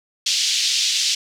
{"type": "band-pass noise", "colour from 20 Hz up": "white", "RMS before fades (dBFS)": -20, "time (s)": [0.26, 1.15], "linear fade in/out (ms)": 5, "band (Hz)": [2900, 5800], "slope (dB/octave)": 24, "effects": []}